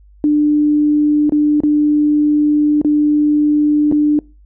sine tone with dropouts, 297.7 Hz, D4, 24 cents sharp, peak -9 dBFS, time 0.24-4.19 s, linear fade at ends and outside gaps 1 ms, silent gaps 1.295-1.322 / 1.604-1.635 / 2.815-2.847 / 3.915-3.923 s, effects noise-tail reverb RT60 0.3 s tail -25 dB re dry + added 50 Hz sine -42 dBFS peak until 4.45 s

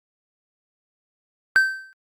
triangle tone with exponential decay, 1552 Hz, G6, 18 cents flat, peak -8 dBFS, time 1.56-1.93 s, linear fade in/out 0 ms, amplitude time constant 80 ms, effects Opus 48 kbps

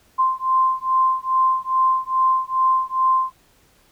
sine beating tone pair, 1043 / 1045.4 Hz, C6 / C6, -6 / -2 cents, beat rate 2.4 Hz, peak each -19 dBFS, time 0.18-3.32 s, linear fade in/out 20 ms, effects pink hiss -57 dBFS RMS until 3.91 s

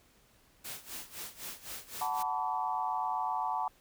white noise with tremolo, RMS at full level -41 dBFS, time 0.64-2.23 s, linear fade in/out 10 ms, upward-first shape sine, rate 3.9 Hz, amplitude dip 85%
sine chord, B minor seventh, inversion second, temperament equal with one note detuned, 740 / 880 / 987.8 / 1147.2 Hz, F#5 / A5 / B5 / D6, 0 / 0 / 0 / -41 cents, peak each -36 / -34 / -37 / -38 dBFS, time 2.01-3.68 s, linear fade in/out 2 ms
effects pink hiss -65 dBFS RMS until 3.8 s

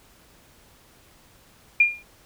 sine tone with exponential decay, 2409 Hz, D7, 43 cents sharp, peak -10 dBFS, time 1.8-2.03 s, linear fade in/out 5 ms, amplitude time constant 49 ms, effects pink hiss -55 dBFS RMS until 2.25 s

